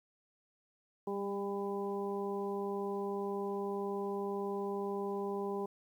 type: harmonic tone with a mistuned harmonic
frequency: 200 Hz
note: G3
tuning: 35 cents sharp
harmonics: 1 / 2 / 3 / 4 / 5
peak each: -41 / -36 / -49 / -44 / -45 dBFS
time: 1.07-5.66 s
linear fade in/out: 5 ms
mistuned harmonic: 1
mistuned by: -16 cents
effects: 11-bit